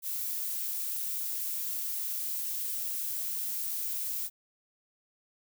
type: noise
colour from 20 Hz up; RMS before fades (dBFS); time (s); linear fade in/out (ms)
violet; -34; 0.02-4.3; 50
effects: none